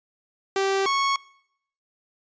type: tone pair in turn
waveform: sawtooth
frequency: 389.4 / 1103.7 Hz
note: G4 / C#6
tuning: -12 / -8 cents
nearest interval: octave + tritone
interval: 1804 cents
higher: second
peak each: -17 dBFS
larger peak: neither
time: 0.56-0.86 / 0.86-1.16 s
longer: neither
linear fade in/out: 2 ms
effects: noise-tail reverb RT60 0.7 s tail -22 dB re dry + resampled to 16000 Hz